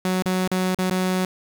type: tone with dropouts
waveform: sawtooth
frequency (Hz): 185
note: F#3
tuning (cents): 0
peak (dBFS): -16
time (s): 0.05-1.25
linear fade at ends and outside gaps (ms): 2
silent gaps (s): 0.223-0.258 / 0.476-0.515 / 0.747-0.787 / 0.899-0.909
effects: 7-bit